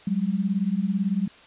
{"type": "beating tone pair", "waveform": "sine", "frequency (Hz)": [185, 203], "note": ["F#3", "G#3"], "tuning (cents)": [0, -39], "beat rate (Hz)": 18, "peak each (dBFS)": [-25, -24], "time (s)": [0.07, 1.28], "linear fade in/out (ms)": 5, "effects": ["white hiss -50 dBFS RMS until 1.46 s", "resampled to 8000 Hz"]}